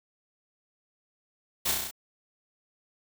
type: noise with echo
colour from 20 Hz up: white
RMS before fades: -28 dBFS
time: 1.65-1.72 s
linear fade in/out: 10 ms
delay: 32 ms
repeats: 6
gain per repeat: -2 dB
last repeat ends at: 1.912 s
effects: none